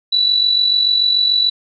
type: tone with amplitude modulation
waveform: sine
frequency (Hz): 3951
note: B7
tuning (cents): 0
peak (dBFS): -9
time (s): 0.12-1.5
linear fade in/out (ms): 10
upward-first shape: sine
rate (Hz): 46.9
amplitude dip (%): 55
effects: none